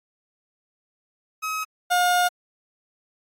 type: tone pair in turn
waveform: 30% pulse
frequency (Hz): 1274 / 715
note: D#6 / F5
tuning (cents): +41 / +41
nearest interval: minor seventh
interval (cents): 1000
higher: first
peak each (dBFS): -23 / -15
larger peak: second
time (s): 1.42-1.65 / 1.9-2.29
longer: second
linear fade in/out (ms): 20
effects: AAC 48 kbps